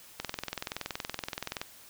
click train, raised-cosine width 0.2 ms, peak -16 dBFS, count 31, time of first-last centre 0.2-1.615 s, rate 21.2 Hz, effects white hiss -53 dBFS RMS until 1.89 s

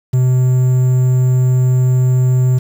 triangle tone with quantisation, 127.6 Hz, C3, 43 cents flat, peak -7 dBFS, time 0.13-2.59 s, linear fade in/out 10 ms, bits 6, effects none

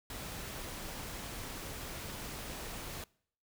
pink noise, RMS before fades -43 dBFS, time 0.1-3.04 s, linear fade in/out 2 ms, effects noise-tail reverb RT60 0.6 s tail -24 dB re dry

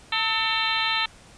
harmonic tone with a mistuned harmonic, 448.5 Hz, A4, 33 cents sharp, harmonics 2 / 3 / 4 / 5 / 6 / 7 / 8 / 9, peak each -30 / -30 / -30 / -30 / -30 / -30 / -30 / -30 dBFS, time 0.12-1.06 s, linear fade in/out 5 ms, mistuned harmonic 3, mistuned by -63 cents, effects pink hiss -50 dBFS RMS until 1.37 s + resampled to 22050 Hz

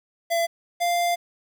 square tone pair in turn, 676 / 695.8 Hz, E5 / F5, +43 / -7 cents, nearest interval unison, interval 50 cents, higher second, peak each -21 dBFS, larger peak neither, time 0.3-0.47 / 0.8-1.16 s, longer second, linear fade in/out 20 ms, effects 9-bit

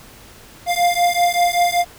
square beating tone pair, 698.5 / 703.7 Hz, F5 / F5, 0 / +13 cents, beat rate 5.2 Hz, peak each -18 dBFS, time 0.66-1.85 s, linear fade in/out 50 ms, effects pink hiss -43 dBFS RMS until 1.98 s

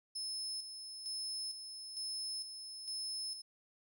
35% pulse tone with tremolo, 5220 Hz, E8, 18 cents flat, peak -36 dBFS, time 0.15-3.42 s, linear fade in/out 10 ms, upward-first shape square, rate 1.1 Hz, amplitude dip 55%, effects none

